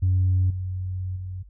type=tone with level steps; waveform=sine; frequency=92.5 Hz; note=F#2; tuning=in tune; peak=-16 / -26 / -30 dBFS; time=0.02-1.43 s; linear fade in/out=10 ms; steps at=0.5 / 1.16 s; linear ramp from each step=5 ms; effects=tanh soft clip ceiling -14 dBFS + added 50 Hz sine -45 dBFS peak until 1.49 s